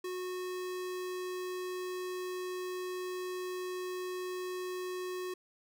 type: tone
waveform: square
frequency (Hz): 365.6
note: F#4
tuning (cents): -21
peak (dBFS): -37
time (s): 0.04-5.34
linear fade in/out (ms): 5
effects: none